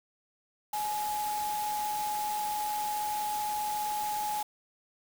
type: tone in noise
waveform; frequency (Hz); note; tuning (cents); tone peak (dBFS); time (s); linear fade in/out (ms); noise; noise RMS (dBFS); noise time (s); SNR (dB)
sine; 841; G#5; +22; -30; 0.73-4.43; 5; white; -40; 0.73-4.43; +7
effects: none